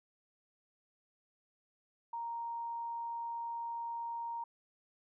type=tone; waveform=sine; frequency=932.3 Hz; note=A#5; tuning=in tune; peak=-37 dBFS; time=2.13-4.44 s; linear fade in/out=5 ms; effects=none